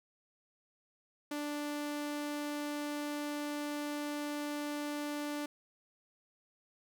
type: tone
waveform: sawtooth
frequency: 293.7 Hz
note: D4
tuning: in tune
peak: -32 dBFS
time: 1.31-5.46 s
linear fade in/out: 5 ms
effects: none